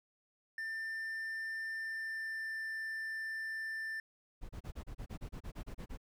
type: tone with pitch glide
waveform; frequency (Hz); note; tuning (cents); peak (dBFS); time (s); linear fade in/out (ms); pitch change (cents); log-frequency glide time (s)
triangle; 1790 to 1778.7; A6 to A6; +29 to +18; -36; 0.58-4; 2; -11; 1.76-2.61
type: noise bursts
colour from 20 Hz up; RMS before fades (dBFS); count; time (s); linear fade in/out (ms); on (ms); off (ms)
brown; -43; 14; 4.41-5.975; 20; 83; 31
effects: none